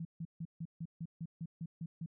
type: tone bursts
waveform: sine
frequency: 164.81 Hz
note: E3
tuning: in tune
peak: -38 dBFS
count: 11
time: 0-2.061 s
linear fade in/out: 5 ms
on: 51 ms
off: 150 ms
effects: none